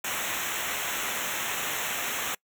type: noise with comb filter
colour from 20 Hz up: pink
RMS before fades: -31 dBFS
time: 0.04-2.35 s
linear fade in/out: 5 ms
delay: 0.21 ms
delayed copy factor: -1
effects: noise-tail reverb RT60 0.1 s tail -25 dB re dry